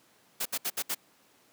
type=noise bursts; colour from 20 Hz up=white; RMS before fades=-31 dBFS; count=5; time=0.4-0.948 s; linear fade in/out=10 ms; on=56 ms; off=67 ms; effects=pink hiss -63 dBFS RMS until 1.52 s + high-pass 200 Hz 12 dB/octave